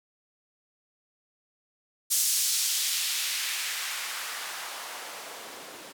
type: noise with band-pass filter sweep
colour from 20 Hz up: blue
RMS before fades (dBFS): -31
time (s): 2.1-5.93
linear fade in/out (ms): 20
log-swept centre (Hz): 7000 to 330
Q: 0.94
effects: none